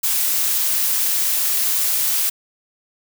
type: noise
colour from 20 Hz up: blue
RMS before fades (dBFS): -19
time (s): 0.03-2.3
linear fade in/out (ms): 10
effects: none